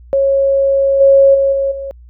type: tone with level steps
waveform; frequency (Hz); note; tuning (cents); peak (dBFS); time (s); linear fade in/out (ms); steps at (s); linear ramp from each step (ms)
sine; 548; C#5; -20; -9 / -4 / -9 / -12 / -21; 0.13-1.91; 0; 1 / 1.34 / 1.52 / 1.71; 10
effects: added 60 Hz sine -36 dBFS peak until 2.09 s